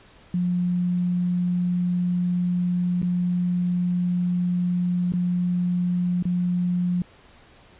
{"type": "tone with dropouts", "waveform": "sine", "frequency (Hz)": 177.8, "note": "F3", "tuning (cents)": 31, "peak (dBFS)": -20, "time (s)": [0.34, 7.02], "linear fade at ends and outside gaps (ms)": 2, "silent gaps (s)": [[3.018, 3.028], [5.122, 5.136], [6.226, 6.253]], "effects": ["pink hiss -52 dBFS RMS until 7.79 s", "resampled to 8000 Hz"]}